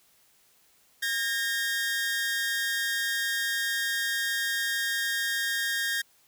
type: tone pair together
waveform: sawtooth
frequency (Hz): 1618 / 1844.7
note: G#6 / A#6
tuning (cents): -46 / -19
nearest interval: major second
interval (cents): 227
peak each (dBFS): -26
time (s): 1.02-6.02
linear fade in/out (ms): 10
effects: white hiss -63 dBFS RMS until 6.27 s